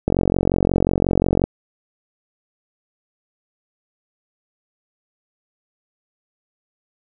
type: click train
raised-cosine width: 2 ms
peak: -3 dBFS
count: 63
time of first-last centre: 0.08-1.44 s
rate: 45.6 Hz
effects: none